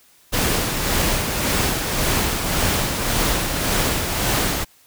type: noise with tremolo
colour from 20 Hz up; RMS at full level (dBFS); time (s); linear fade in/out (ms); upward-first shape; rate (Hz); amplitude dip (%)
pink; -19; 0.32-4.65; 20; sine; 1.8; 40
effects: white hiss -54 dBFS RMS until 4.86 s